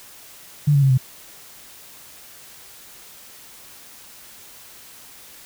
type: tone with pitch steps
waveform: sine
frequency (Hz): 146.83 / 140.77 / 134.96 / 129.38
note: D3 / C#3 / C#3 / C3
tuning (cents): 0 / +27 / -46 / -19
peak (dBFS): -12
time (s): 0.67-0.978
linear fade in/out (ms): 10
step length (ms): 77
effects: white hiss -44 dBFS RMS until 5.45 s